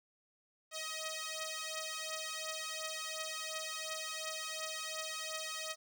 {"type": "beating tone pair", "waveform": "5% pulse", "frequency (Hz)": [630, 632.8], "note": ["D#5", "D#5"], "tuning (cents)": [21, 29], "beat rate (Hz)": 2.8, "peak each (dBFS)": -31, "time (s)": [0.71, 5.76], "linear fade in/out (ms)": 50, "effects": []}